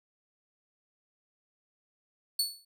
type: tone with exponential decay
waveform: sawtooth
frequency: 4435 Hz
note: C#8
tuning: in tune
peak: -21 dBFS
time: 2.39-2.65 s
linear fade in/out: 5 ms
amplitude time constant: 55 ms
effects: none